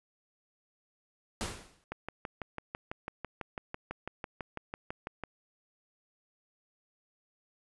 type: noise with exponential decay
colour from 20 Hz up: pink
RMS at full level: -33 dBFS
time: 1.41-1.84 s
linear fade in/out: 0 ms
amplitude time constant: 92 ms
type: click train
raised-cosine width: 0.5 ms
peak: -22 dBFS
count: 21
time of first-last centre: 1.92-5.237 s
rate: 6.03 Hz
effects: resampled to 24000 Hz